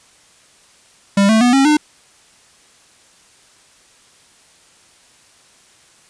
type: tone with pitch steps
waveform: square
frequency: 198.8 / 220.6 / 244.8 / 271.6 / 301.3 Hz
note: G3 / A3 / B3 / C#4 / D4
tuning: +25 / +5 / -15 / -35 / +44 cents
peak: -10 dBFS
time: 1.17-1.77 s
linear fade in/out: 5 ms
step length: 120 ms
effects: white hiss -50 dBFS RMS until 6.09 s + resampled to 22050 Hz